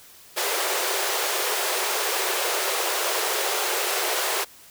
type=high-pass noise; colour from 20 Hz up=pink; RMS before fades=-25 dBFS; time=0.36-4.45 s; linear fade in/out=20 ms; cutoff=360 Hz; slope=96 dB/octave; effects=white hiss -49 dBFS RMS until 4.7 s